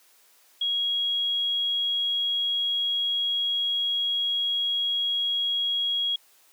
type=tone; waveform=sine; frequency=3300 Hz; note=G#7; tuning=12 cents flat; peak=-23 dBFS; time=0.61-6.16 s; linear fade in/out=5 ms; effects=white hiss -59 dBFS RMS until 6.52 s + high-pass 400 Hz 12 dB/octave